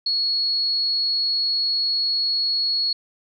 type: tone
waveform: sine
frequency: 4345 Hz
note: C#8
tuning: 35 cents flat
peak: -19 dBFS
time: 0.06-2.93 s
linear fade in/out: 5 ms
effects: none